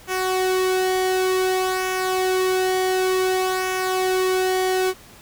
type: tone with flanger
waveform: sawtooth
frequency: 372.9 Hz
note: F#4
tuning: 14 cents sharp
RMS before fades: -21 dBFS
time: 0.07-4.94 s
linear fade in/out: 50 ms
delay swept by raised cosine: 0.23 to 1.93 ms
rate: 0.55 Hz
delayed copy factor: -0.5
effects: pink hiss -46 dBFS RMS until 5.21 s